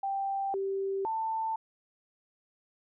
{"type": "tone with pitch steps", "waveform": "sine", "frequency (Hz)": [785, 389.7, 890], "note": ["G5", "G4", "A5"], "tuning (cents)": [2, -10, 20], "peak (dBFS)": -29, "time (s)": [0.03, 1.56], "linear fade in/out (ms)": 5, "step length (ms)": 510, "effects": []}